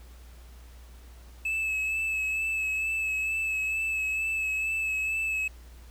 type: tone with vibrato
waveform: triangle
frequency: 2604 Hz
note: E7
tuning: 22 cents flat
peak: -25 dBFS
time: 1.45-5.48 s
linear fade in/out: 5 ms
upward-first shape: sine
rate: 2.2 Hz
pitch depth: 23 cents each way
effects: added 60 Hz sine -46 dBFS peak until 5.9 s + pink hiss -57 dBFS RMS until 5.9 s